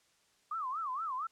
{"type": "tone with vibrato", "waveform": "sine", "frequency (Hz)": 1163, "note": "D6", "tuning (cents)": -17, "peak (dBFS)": -34, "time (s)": [0.51, 1.27], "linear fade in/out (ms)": 5, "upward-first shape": "sine", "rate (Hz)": 4.3, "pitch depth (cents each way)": 250, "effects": ["white hiss -70 dBFS RMS until 1.31 s", "low-pass 8000 Hz 12 dB/octave"]}